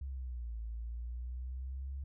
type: exponential two-way sweep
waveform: sine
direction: down then up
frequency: 68.9 to 55.3 to 68.9 Hz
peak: -38 dBFS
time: 0.01-2.04 s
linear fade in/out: 5 ms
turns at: 0.6 s
effects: none